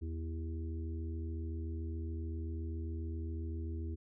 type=harmonic tone with a mistuned harmonic; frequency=80.5 Hz; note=E2; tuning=41 cents flat; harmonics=1 / 3 / 4 / 5; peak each=-37 / -49 / -47 / -53 dBFS; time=0.01-3.96 s; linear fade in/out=20 ms; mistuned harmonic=4; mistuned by=+37 cents; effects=none